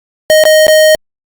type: tone with dropouts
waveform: square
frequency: 622.3 Hz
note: D#5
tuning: in tune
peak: -4 dBFS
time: 0.3-0.95 s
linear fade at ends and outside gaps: 0 ms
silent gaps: 0.438-0.453 / 0.668-0.681 s
effects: Opus 48 kbps